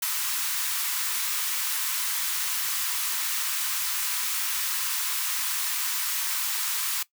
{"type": "high-pass noise", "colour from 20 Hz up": "white", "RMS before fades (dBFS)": -28, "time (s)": [0.02, 7.03], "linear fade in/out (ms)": 5, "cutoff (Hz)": 930, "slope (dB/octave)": 48, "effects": ["noise-tail reverb RT60 0.1 s tail -18 dB re dry"]}